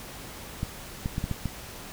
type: clicks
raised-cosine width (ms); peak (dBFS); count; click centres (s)
5; -16; 6; 0.631 / 1.059 / 1.181 / 1.241 / 1.313 / 1.457
effects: pink hiss -42 dBFS RMS until 1.92 s